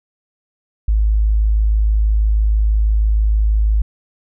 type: tone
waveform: sine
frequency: 53.1 Hz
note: G#1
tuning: 39 cents sharp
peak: -11 dBFS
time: 0.88-3.82 s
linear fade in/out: 5 ms
effects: none